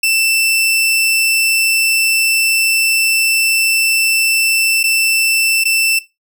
sawtooth tone with dropouts, 2667 Hz, E7, 20 cents sharp, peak -8 dBFS, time 0.03-5.99 s, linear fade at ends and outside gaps 5 ms, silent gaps 4.831-4.838 / 5.639-5.653 s, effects noise-tail reverb RT60 0.2 s tail -17 dB re dry

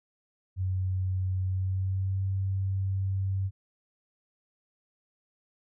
sine tone with pitch glide, 93.4 to 96.25 Hz, F#2 to G2, +17 to -31 cents, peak -26 dBFS, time 0.56-3.51 s, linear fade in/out 50 ms, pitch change +52 cents, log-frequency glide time 1.43-2.23 s, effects none

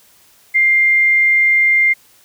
sine tone, 2100 Hz, C7, 6 cents sharp, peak -9 dBFS, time 0.54-1.94 s, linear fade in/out 20 ms, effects white hiss -50 dBFS RMS until 2.24 s

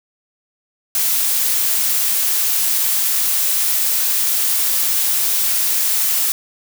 blue noise, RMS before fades -17 dBFS, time 0.95-6.32 s, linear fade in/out 2 ms, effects none

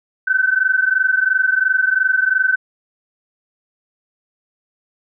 sine tone pair together, 1513.1 / 1536 Hz, F#6 / G6, +38 / -36 cents, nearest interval unison, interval 26 cents, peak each -16 dBFS, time 0.27-2.56 s, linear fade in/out 10 ms, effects none

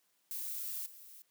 violet noise with level steps, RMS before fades -40 / -54 dBFS, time 0.31-1.22 s, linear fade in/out 0 ms, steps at 0.86 s, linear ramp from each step 2 ms, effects white hiss -75 dBFS RMS until 1.3 s + high-pass 150 Hz 12 dB/octave

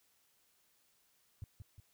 sine tone with echo, 101.2 Hz, G#2, 44 cents flat, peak -40 dBFS, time 1.42-1.44 s, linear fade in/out 0 ms, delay 180 ms, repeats 2, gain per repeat -5 dB, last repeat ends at 1.8 s, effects white hiss -73 dBFS RMS until 1.93 s

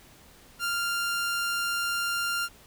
sawtooth tone, 1394 Hz, F6, 4 cents flat, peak -23 dBFS, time 0.59-2.49 s, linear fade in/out 50 ms, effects pink hiss -54 dBFS RMS until 2.66 s

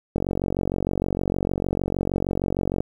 click train, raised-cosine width 2 ms, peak -10 dBFS, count 124, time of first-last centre 0.16-2.805 s, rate 46.5 Hz, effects 8-bit

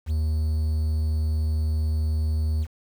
triangle tone with quantisation, 77.78 Hz, D#2, in tune, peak -19 dBFS, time 0.06-2.67 s, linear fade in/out 50 ms, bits 8, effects none

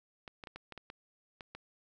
clicks, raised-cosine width 0.3 ms, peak -29 dBFS, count 9, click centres 0.278 / 0.438 / 0.472 / 0.56 / 0.723 / 0.777 / 0.901 / 1.408 / 1.55 s, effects none

